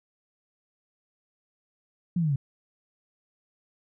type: linear sweep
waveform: sine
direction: down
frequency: 181 to 130.6 Hz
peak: -22 dBFS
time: 2.16-2.36 s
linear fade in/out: 5 ms
effects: none